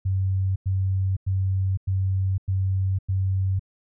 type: tone bursts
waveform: sine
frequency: 95.3 Hz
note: G2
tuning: 48 cents flat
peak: -20 dBFS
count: 6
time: 0.05-3.595 s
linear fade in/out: 10 ms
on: 510 ms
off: 97 ms
effects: none